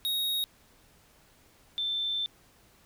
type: tone pair in turn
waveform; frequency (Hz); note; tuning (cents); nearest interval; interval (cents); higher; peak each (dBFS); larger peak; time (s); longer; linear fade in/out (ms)
square / sine; 3760 / 3549; A#7 / A7; +14 / +14; minor second; 100; first; -28; neither; 0.05-0.44 / 1.78-2.26; second; 0
effects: pink hiss -61 dBFS RMS until 2.85 s